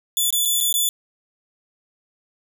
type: tone with dropouts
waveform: 10% pulse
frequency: 3471 Hz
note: A7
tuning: 24 cents flat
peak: -10 dBFS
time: 0.17-0.89 s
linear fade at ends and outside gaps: 1 ms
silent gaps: 0.305-0.326 / 0.452-0.456 / 0.604-0.609 / 0.727-0.74 s
effects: none